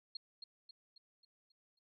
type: tone with echo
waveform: sine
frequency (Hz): 4241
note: C8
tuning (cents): +23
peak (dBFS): -40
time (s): 0.15-0.17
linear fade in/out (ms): 5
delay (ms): 270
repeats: 6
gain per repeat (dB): -6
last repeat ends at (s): 1.79
effects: none